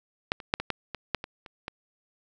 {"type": "clicks", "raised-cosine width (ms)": 0.3, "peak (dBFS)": [-8, -25, -6, -15, -11, -18, -9, -20, -27, -18], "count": 10, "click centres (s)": [0.319, 0.402, 0.539, 0.6, 0.703, 0.947, 1.147, 1.241, 1.462, 1.681], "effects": []}